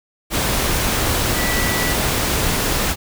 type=tone in noise; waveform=sine; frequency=1960 Hz; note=B6; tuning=14 cents flat; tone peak=-24 dBFS; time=1.34-1.96 s; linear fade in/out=50 ms; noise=pink; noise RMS=-19 dBFS; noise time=0.3-2.96 s; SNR=-8 dB; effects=none